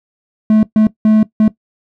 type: tone bursts at uneven times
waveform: triangle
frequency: 216.4 Hz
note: A3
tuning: 29 cents flat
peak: -4 dBFS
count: 4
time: 0.5-0.63 / 0.76-0.87 / 1.05-1.23 / 1.4-1.48 s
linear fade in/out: 2 ms
effects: noise-tail reverb RT60 0.1 s tail -17 dB re dry